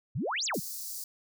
sine exponential two-way sweep, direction up then down, 98 to 7870 to 126.6 Hz, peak -29 dBFS, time 0.15-0.6 s, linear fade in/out 10 ms, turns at 0.45 s
white high-pass noise, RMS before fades -39 dBFS, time 0.54-1.04 s, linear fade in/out 2 ms, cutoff 4500 Hz, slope 48 dB/octave
effects none

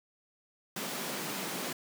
pink high-pass noise, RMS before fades -37 dBFS, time 0.76-1.73 s, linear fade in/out 5 ms, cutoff 160 Hz, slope 48 dB/octave, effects none

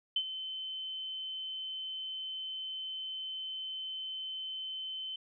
sine tone with ADSR envelope, 3066 Hz, G7, 39 cents flat, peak -26 dBFS, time 0.16-5.16 s, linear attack 4 ms, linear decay 63 ms, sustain -11 dB, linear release 4 ms, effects none

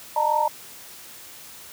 sine tone cluster, 606 / 894 / 938 Hz, D#5 / A5 / A#5, -46 / +27 / +11 cents, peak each -26 / -22 / -22 dBFS, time 0.16-0.48 s, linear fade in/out 5 ms, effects white hiss -43 dBFS RMS until 1.72 s + high-pass 60 Hz 12 dB/octave

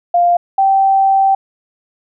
sine tone pair in turn, 698.5 / 777.7 Hz, F5 / G5, 0 / -14 cents, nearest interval major second, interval 186 cents, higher second, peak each -8 dBFS, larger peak neither, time 0.14-0.37 / 0.58-1.35 s, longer second, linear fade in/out 5 ms, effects none

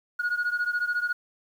sine beating tone pair, 1442 / 1456 Hz, F#6 / F#6, -45 / -28 cents, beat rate 14 Hz, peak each -25 / -27 dBFS, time 0.19-1.13 s, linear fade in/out 10 ms, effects tanh soft clip ceiling -21 dBFS + 9-bit

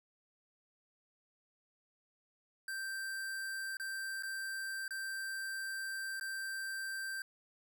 square tone with dropouts, 1568 Hz, G6, in tune, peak -39 dBFS, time 2.68-7.22 s, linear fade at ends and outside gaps 2 ms, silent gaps 3.77-3.798 / 4.225-4.233 / 4.88-4.907 / 6.198-6.21 s, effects 12-bit

